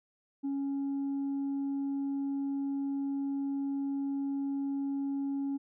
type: tone with tanh clipping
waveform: sine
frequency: 277.2 Hz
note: C#4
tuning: in tune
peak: -31 dBFS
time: 0.43-5.58 s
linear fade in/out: 20 ms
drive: 1 dB
effects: none